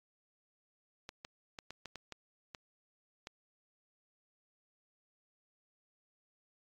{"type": "clicks", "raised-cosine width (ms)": 0.2, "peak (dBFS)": -27, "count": 9, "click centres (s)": [1.091, 1.249, 1.588, 1.706, 1.857, 1.957, 2.123, 2.548, 3.271], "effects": ["AAC 64 kbps"]}